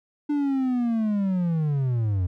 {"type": "linear sweep", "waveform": "triangle", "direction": "down", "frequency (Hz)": [297, 86.3], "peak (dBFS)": -19, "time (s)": [0.29, 2.27], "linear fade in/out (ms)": 10, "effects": []}